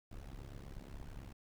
brown noise with amplitude modulation, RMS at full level -44 dBFS, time 0.11-1.33 s, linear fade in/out 5 ms, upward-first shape sine, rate 68.8 Hz, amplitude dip 95%, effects none

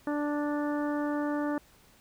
harmonic tone, 293.7 Hz, D4, in tune, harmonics 1 / 2 / 3 / 4 / 5 / 6, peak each -29 / -35 / -39 / -41 / -43 / -45 dBFS, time 0.07-1.58 s, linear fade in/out 2 ms, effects pink hiss -60 dBFS RMS until 2 s

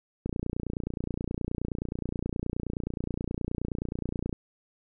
click train, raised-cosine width 3 ms, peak -18 dBFS, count 121, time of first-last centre 0.26-4.328 s, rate 29.5 Hz, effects none

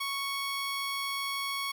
15% pulse tone, 1108.7 Hz, C#6, in tune, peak -25 dBFS, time 0-1.72 s, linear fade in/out 10 ms, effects none

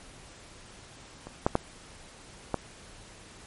clicks, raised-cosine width 1 ms, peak -26 / -8 / -8 / -12 dBFS, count 4, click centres 1.27 / 1.465 / 1.554 / 2.543 s, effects pink hiss -50 dBFS RMS until 3.46 s + MP3 48 kbps

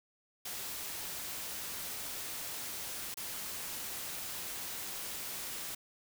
white noise with dropouts, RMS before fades -41 dBFS, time 0.45-5.75 s, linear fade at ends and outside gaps 5 ms, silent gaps 3.143-3.17 s, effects none

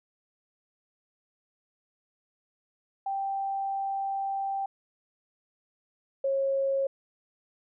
sine tone pair in turn, 784 / 544.4 Hz, G5 / C#5, 0 / -31 cents, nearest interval tritone, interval 631 cents, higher first, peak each -28 / -24 dBFS, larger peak second, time 3.06-4.66 / 6.24-6.87 s, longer first, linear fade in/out 5 ms, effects none

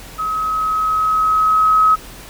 sine tone with level ramp, 1276 Hz, D#6, 43 cents sharp, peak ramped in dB -18 to -8 dBFS, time 0.18-1.96 s, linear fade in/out 20 ms, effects added 43 Hz sine -39 dBFS peak until 2.29 s + pink hiss -37 dBFS RMS until 2.29 s

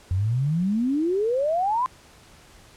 sine exponential sweep, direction up, 87.31 to 1046.5 Hz, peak -20 dBFS, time 0.11-1.86 s, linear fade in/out 0 ms, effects pink hiss -51 dBFS RMS until 2.76 s + low-pass 10000 Hz 12 dB/octave

